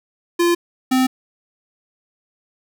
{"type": "tone pair in turn", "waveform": "square", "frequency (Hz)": [345.1, 258.5], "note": ["F4", "C4"], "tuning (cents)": [-21, -21], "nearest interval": "perfect fourth", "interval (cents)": 500, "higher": "first", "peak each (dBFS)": -14, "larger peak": "neither", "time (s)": [[0.39, 0.55], [0.91, 1.07]], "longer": "neither", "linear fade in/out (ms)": 10, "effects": ["9-bit"]}